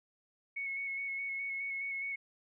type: tone with vibrato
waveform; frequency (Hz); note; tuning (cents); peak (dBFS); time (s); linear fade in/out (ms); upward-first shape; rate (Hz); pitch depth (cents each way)
sine; 2202; C#7; -12; -35; 0.56-2.16; 10; square; 4.8; 16
effects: none